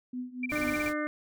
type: tone with tremolo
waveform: sine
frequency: 250.3 Hz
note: B3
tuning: 23 cents sharp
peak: -31 dBFS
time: 0.13-0.76 s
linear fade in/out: 5 ms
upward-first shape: triangle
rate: 4.1 Hz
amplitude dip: 90%
type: tone bursts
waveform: sine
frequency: 2349 Hz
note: D7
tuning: in tune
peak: -30 dBFS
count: 8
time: 0.43-0.886 s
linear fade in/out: 5 ms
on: 29 ms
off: 32 ms
type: noise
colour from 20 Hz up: pink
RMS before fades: -41 dBFS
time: 0.49-0.94 s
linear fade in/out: 50 ms
type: harmonic tone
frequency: 300 Hz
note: D4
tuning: 37 cents sharp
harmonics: 1 / 2 / 4 / 5 / 6 / 7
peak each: -32 / -35 / -38 / -39 / -40 / -40 dBFS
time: 0.52-1.07 s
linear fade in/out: 0 ms
effects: none